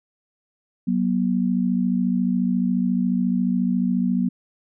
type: tone pair together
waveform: sine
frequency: 186.79 / 241 Hz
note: F#3 / B3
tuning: +17 / -42 cents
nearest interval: major third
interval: 441 cents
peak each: -21 dBFS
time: 0.87-4.29 s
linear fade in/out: 10 ms
effects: none